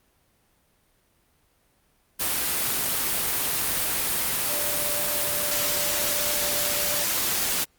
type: tone in noise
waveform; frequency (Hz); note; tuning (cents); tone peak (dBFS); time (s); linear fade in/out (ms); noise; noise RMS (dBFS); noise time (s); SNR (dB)
sine; 587.3; D5; 0; -34; 4.48-7.05; 20; white; -25; 2.19-7.65; -12
effects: pink hiss -65 dBFS RMS until 7.78 s + Opus 32 kbps